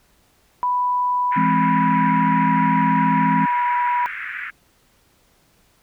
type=tone with pitch glide; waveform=sine; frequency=989 to 974.3 Hz; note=B5 to B5; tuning=+2 to -24 cents; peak=-17 dBFS; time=0.63-4.06 s; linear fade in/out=0 ms; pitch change=-26 cents; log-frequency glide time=1.14-2.71 s
type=band-pass noise; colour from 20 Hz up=white; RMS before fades=-30 dBFS; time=1.31-4.51 s; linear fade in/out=20 ms; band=1400 to 2200 Hz; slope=48 dB/octave
type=chord; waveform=sine; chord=E augmented; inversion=none; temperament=equal with one note detuned; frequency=168.28 / 207.7 / 261.6 Hz; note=E3 / G#3 / B#3; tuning=+36 / 0 / 0 cents; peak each=-22 dBFS; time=1.36-3.46 s; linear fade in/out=10 ms
effects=pink hiss -59 dBFS RMS until 5.82 s